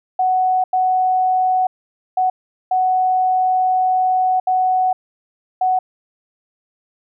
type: tone bursts at uneven times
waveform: sine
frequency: 743 Hz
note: F#5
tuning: 7 cents sharp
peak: -13 dBFS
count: 6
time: 0.19-0.64 / 0.73-1.67 / 2.17-2.3 / 2.71-4.4 / 4.47-4.93 / 5.61-5.79 s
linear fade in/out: 5 ms
effects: none